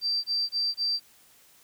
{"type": "tone bursts", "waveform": "sine", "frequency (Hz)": 4688, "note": "D8", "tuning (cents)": -4, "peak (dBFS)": -24, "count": 4, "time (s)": [0.01, 0.999], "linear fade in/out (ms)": 50, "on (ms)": 230, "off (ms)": 23, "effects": ["white hiss -58 dBFS RMS until 1.63 s"]}